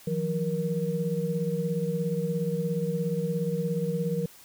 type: tone cluster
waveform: sine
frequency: 161.7 / 178.7 / 471.4 Hz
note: E3 / F3 / A#4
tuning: -33 / +40 / +19 cents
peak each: -30 dBFS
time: 0.07-4.26 s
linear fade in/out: 5 ms
effects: white hiss -52 dBFS RMS until 4.44 s